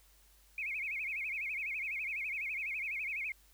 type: tone with vibrato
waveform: sine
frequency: 2339 Hz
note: D7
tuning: 8 cents flat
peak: -35 dBFS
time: 0.58-3.32 s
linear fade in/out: 2 ms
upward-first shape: sine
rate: 12 Hz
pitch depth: 180 cents each way
effects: added 50 Hz sine -64 dBFS peak until 3.53 s + white hiss -66 dBFS RMS until 3.53 s